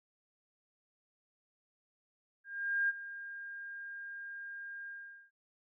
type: tone with ADSR envelope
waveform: sine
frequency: 1609 Hz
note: G6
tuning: 45 cents sharp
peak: -27 dBFS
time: 2.44-5.31 s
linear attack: 450 ms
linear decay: 28 ms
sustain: -15 dB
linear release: 430 ms
effects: none